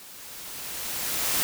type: noise with level ramp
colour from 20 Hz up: white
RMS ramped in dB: -46 to -24 dBFS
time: 0-1.43 s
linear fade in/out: 0 ms
effects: none